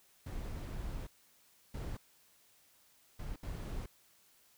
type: noise bursts at uneven times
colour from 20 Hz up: brown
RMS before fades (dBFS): -41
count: 4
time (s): 0.26-1.07 / 1.74-1.97 / 3.19-3.36 / 3.43-3.86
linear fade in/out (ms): 5
effects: white hiss -67 dBFS RMS until 4.57 s